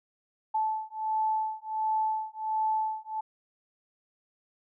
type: beating tone pair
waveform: sine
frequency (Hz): 871 / 872.4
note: A5 / A5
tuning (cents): -18 / -15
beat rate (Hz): 1.4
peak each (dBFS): -30 / -30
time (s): 0.54-3.21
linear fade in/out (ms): 10
effects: none